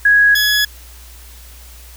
sine / 20% pulse tone pair in turn, 1661.2 / 1687.3 Hz, G#6 / G#6, 0 / +27 cents, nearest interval unison, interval 27 cents, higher second, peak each -7 dBFS, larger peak neither, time 0.05-0.35 / 0.35-0.65 s, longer neither, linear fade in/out 5 ms, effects added 60 Hz sine -37 dBFS peak until 1.96 s + white hiss -42 dBFS RMS until 1.96 s

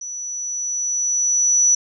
sine tone with level ramp, 5920 Hz, F#8, in tune, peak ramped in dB -28 to -11 dBFS, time 0.01-1.75 s, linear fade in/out 5 ms, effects none

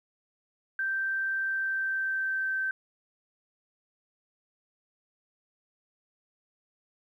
sine tone with pitch glide, 1565 to 1550.6 Hz, G6 to G6, -3 to -19 cents, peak -27 dBFS, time 0.79-2.71 s, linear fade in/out 2 ms, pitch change -16 cents, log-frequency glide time 1.43-2.6 s, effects 11-bit

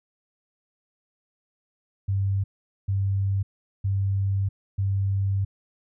sine tone bursts at uneven times, 98 Hz, G2, in tune, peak -21 dBFS, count 4, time 2.08-2.44 / 2.88-3.43 / 3.84-4.49 / 4.78-5.45 s, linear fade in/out 10 ms, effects none

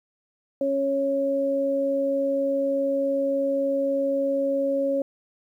sine tone pair together, 275.4 / 552 Hz, C#4 / C#5, -11 / -7 cents, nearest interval octave, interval 1204 cents, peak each -27 / -22 dBFS, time 0.61-5.02 s, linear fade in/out 2 ms, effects 10-bit

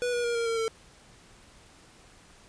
square tone with pitch steps, 489.7 / 481.3 / 473 / 464.9 / 456.9 / 449.1 Hz, B4 / B4 / A#4 / A#4 / A#4 / A4, -15 / -45 / +25 / -5 / -35 / +35 cents, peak -27 dBFS, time 0.02-0.68 s, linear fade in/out 0 ms, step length 110 ms, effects pink hiss -55 dBFS RMS until 2.48 s + resampled to 22050 Hz

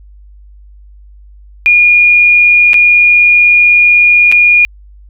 sine tone with dropouts, 2432 Hz, D#7, 40 cents flat, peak -3 dBFS, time 1.66-4.65 s, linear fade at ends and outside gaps 0 ms, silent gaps 2.733-2.742 / 4.316-4.323 s, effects added 50 Hz sine -34 dBFS peak until 5.09 s

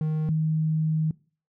triangle / sine tone pair in turn, 155.56 / 157.19 Hz, D#3 / D#3, 0 / +18 cents, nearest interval unison, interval 18 cents, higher second, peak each -21 dBFS, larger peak neither, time 0.01-0.29 / 0.29-1.11 s, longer second, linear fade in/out 2 ms, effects noise-tail reverb RT60 0.4 s tail -22 dB re dry

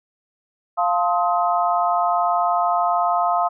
sine chord, F dominant seventh, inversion none, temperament equal with one note detuned, 698.5 / 880 / 1046.5 / 1265.5 Hz, F5 / A5 / C6 / Eb6, 0 / 0 / 0 / +29 cents, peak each -19 / -25 / -24 / -23 dBFS, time 0.77-3.49 s, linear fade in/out 20 ms, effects none

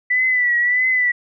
sine tone with vibrato, 1975.5 Hz, B6, in tune, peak -14 dBFS, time 0.1-1.12 s, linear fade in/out 10 ms, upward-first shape triangle, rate 1.6 Hz, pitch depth 64 cents each way, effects none

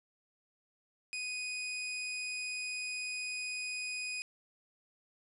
sawtooth tone, 2489 Hz, D#7, in tune, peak -33 dBFS, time 1.13-4.22 s, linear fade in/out 0 ms, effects resampled to 24000 Hz + 11-bit

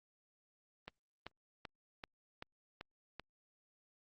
click train, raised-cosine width 0.3 ms, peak -29 dBFS, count 7, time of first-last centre 0.88-3.197 s, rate 2.59 Hz, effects Opus 32 kbps

